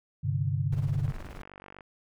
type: chord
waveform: sine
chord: G suspended fourth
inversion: none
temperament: equal with one note detuned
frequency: 99.19 / 130.81 / 146.83 Hz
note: G2 / C3 / D3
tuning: +21 / 0 / 0 cents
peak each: -30 dBFS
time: 0.23-1.12 s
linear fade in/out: 20 ms
type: noise with tremolo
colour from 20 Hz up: brown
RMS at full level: -36 dBFS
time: 0.72-1.42 s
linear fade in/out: 5 ms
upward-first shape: triangle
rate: 19 Hz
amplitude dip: 80%
type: click train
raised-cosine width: 0.5 ms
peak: -31 dBFS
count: 36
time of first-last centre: 1.08-1.808 s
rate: 48.1 Hz
effects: none